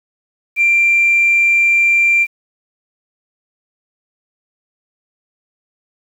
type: tone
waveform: sine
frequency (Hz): 2367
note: D7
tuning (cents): +13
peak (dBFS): -8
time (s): 0.56-2.27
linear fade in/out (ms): 50
effects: tanh soft clip ceiling -5 dBFS + 7-bit